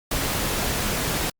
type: noise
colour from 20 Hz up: pink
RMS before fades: -25 dBFS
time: 0.11-1.3 s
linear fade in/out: 5 ms
effects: Opus 48 kbps